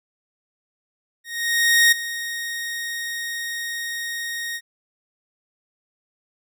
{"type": "tone with ADSR envelope", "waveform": "sawtooth", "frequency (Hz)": 1864.7, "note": "A#6", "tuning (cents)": 0, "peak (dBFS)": -8, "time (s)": [1.24, 4.61], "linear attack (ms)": 680, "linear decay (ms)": 9, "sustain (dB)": -15, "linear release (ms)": 54, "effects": []}